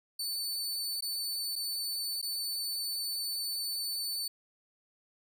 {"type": "tone with dropouts", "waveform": "sawtooth", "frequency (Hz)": 4505, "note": "C#8", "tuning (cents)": 27, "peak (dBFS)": -30, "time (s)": [0.19, 4.28], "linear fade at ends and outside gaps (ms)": 5, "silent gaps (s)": [[1.008, 1.023], [1.557, 1.56], [2.216, 2.226]], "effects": []}